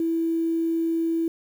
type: tone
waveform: sine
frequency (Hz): 329.6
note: E4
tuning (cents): 0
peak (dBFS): -21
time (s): 0-1.28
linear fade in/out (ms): 2
effects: 8-bit